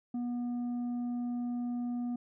triangle tone with tanh clipping, 242.4 Hz, B3, 32 cents flat, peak -33 dBFS, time 0.14-2.16 s, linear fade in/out 5 ms, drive 9 dB, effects none

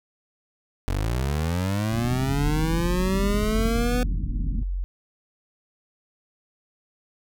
25% pulse linear sweep, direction up, 43.65 to 250 Hz, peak -19 dBFS, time 0.88-4.03 s, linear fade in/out 0 ms
pink low-pass noise, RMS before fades -30 dBFS, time 1.92-4.63 s, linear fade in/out 2 ms, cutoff 280 Hz, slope 48 dB/octave
sine tone, 45.28 Hz, F#1, 37 cents flat, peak -24 dBFS, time 2.29-4.84 s, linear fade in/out 0 ms
effects none

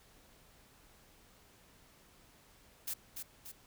blue noise with echo, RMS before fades -38 dBFS, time 2.87-2.94 s, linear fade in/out 10 ms, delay 290 ms, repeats 2, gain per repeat -5 dB, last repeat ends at 3.52 s, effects pink hiss -63 dBFS RMS until 3.66 s

